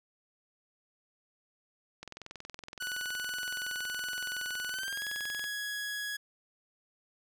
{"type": "click train", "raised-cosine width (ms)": 0.2, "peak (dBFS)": -26, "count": 74, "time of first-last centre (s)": [2.03, 5.441], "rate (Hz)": 21.4}
{"type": "tone with pitch glide", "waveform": "sawtooth", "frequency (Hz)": [1480, 1670.9], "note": ["F#6", "G#6"], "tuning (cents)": [0, 10], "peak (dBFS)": -31, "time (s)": [2.8, 6.17], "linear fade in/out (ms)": 10, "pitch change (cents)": 210, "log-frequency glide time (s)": [4.7, 5.03]}
{"effects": []}